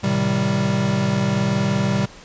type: chord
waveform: square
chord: A half-diminished seventh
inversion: none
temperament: equal with one note detuned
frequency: 110 / 130.81 / 156.19 / 196 Hz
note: A2 / C3 / Eb3 / G3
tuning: 0 / 0 / +7 / 0 cents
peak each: -27 / -24 / -27 / -21 dBFS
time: 0.03-2.06 s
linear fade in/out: 10 ms
effects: pink hiss -43 dBFS RMS until 2.24 s + resampled to 16000 Hz

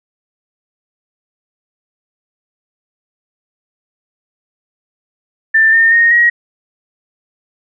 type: tone with pitch steps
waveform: sine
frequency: 1781 / 1818.4 / 1856.6 / 1895.6 Hz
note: A6 / A#6 / A#6 / A#6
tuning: +21 / -43 / -7 / +28 cents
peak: -6 dBFS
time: 5.54-6.3 s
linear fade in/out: 10 ms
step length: 190 ms
effects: none

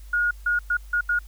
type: tone bursts at uneven times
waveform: sine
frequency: 1437 Hz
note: F6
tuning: 49 cents sharp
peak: -19 dBFS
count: 5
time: 0.13-0.31 / 0.46-0.59 / 0.7-0.77 / 0.93-1.01 / 1.09-1.19 s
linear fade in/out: 5 ms
effects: added 50 Hz sine -39 dBFS peak until 1.27 s + white hiss -56 dBFS RMS until 1.27 s

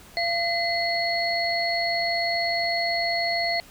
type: tone cluster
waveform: sine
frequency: 684 / 2040 / 4339 Hz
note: F5 / C7 / C#8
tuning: -36 / -44 / -38 cents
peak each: -26 / -27 / -27 dBFS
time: 0.17-3.6 s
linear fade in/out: 0 ms
effects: pink hiss -49 dBFS RMS until 3.7 s

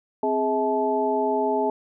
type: tone cluster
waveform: sine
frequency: 261.9 / 416.2 / 646 / 866 Hz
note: C4 / G#4 / E5 / A5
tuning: +2 / +4 / -35 / -28 cents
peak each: -28 / -24 / -27 / -25 dBFS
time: 0.23-1.7 s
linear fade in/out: 2 ms
effects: none

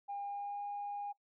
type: tone with pitch glide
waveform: sine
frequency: 806 to 814.9 Hz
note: G5 to G#5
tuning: +48 to -33 cents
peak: -37 dBFS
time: 0.08-1.13 s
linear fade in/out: 20 ms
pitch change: +19 cents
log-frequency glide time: 0.23-0.63 s
effects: noise-tail reverb RT60 0.1 s tail -20 dB re dry + tanh soft clip ceiling -34 dBFS

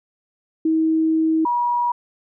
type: tone pair in turn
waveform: sine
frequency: 319.6 / 963 Hz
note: D#4 / B5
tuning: +47 / -44 cents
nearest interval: octave + perfect fifth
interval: 1909 cents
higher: second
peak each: -15 / -17 dBFS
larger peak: first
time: 0.65-1.45 / 1.45-1.92 s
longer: first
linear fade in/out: 5 ms
effects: none

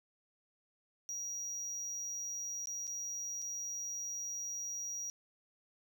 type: tone with dropouts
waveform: triangle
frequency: 5750 Hz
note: F8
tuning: 50 cents sharp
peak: -37 dBFS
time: 1.09-5.1 s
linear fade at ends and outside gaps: 0 ms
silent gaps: 2.657-2.672 / 2.87-2.877 / 3.419-3.423 s
effects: none

